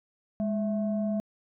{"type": "tone pair together", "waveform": "sine", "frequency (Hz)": [207.3, 658], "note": ["G#3", "E5"], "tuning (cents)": [-3, -3], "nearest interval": "octave + minor sixth", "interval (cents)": 2000, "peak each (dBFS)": [-26, -32], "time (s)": [0.4, 1.2], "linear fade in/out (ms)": 0, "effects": ["tanh soft clip ceiling -19 dBFS"]}